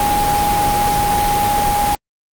sine tone in noise, 824 Hz, G#5, 14 cents flat, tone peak -14 dBFS, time 0-1.95 s, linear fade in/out 2 ms, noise pink, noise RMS -20 dBFS, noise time 0-1.95 s, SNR +3 dB, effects Opus 32 kbps

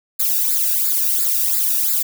violet noise with flanger, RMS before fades -18 dBFS, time 0.19-2.03 s, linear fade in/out 10 ms, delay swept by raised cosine 0.33 to 0.98 ms, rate 2.9 Hz, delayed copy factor -0.85, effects none

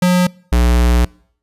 square tone pair in turn, 180 / 60.07 Hz, F#3 / B1, -47 / -47 cents, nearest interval octave + perfect fifth, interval 1900 cents, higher first, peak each -10 dBFS, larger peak neither, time 0.02-0.27 / 0.52-1.05 s, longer second, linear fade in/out 5 ms, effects noise-tail reverb RT60 0.6 s tail -25 dB re dry + resampled to 32000 Hz

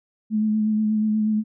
sine tone with vibrato, 215 Hz, A3, 40 cents flat, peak -18 dBFS, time 0.3-1.44 s, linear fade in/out 50 ms, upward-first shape sine, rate 8.3 Hz, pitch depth 22 cents each way, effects none

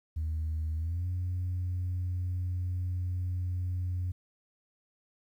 sine tone with pitch glide, 79 to 90.22 Hz, D#2 to F#2, +27 to -43 cents, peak -28 dBFS, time 0.16-4.12 s, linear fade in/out 10 ms, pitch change +230 cents, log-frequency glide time 0.76-1.07 s, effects tanh soft clip ceiling -27 dBFS + 11-bit

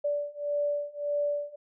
sine beating tone pair, 581 / 582.7 Hz, D5 / D5, -19 / -14 cents, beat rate 1.7 Hz, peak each -31 / -30 dBFS, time 0.04-1.56 s, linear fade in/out 10 ms, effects none

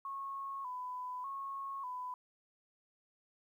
sine tone with vibrato, 1046.5 Hz, C6, in tune, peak -39 dBFS, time 0.05-2.14 s, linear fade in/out 2 ms, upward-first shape square, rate 0.84 Hz, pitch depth 79 cents each way, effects 12-bit

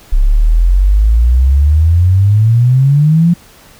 sine exponential sweep, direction up, 32.83 to 175.4 Hz, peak -5 dBFS, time 0.12-3.34 s, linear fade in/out 10 ms, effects pink hiss -41 dBFS RMS until 3.79 s

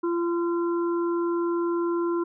harmonic tone, 342.5 Hz, F4, 34 cents flat, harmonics 1 / 3 / 4, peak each -23 / -33 / -38 dBFS, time 0.03-2.24 s, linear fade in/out 10 ms, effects none

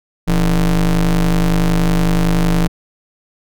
square ring-modulated tone, 73.42 Hz, D2, in tune, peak -9 dBFS, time 0.27-2.68 s, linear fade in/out 20 ms, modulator 98.8 Hz, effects none

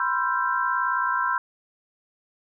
sine chord, C major seventh, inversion third, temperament equal with one note detuned, 987.8 / 1046.5 / 1352.5 / 1568 Hz, B5 / C6 / E6 / G6, 0 / 0 / +44 / 0 cents, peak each -27 dBFS, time 0-1.38 s, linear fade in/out 2 ms, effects none

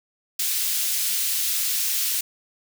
white high-pass noise, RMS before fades -24 dBFS, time 0.39-2.21 s, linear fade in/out 5 ms, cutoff 2800 Hz, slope 12 dB/octave, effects none

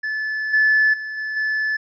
triangle tone with level steps, 1735 Hz, A6, 25 cents flat, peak -20 / -10 / -25 / -22 / -17 dBFS, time 0.03-1.77 s, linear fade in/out 10 ms, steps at 0.53 / 0.93 / 1.17 / 1.36 s, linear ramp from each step 10 ms, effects tanh soft clip ceiling -9 dBFS + resampled to 16000 Hz

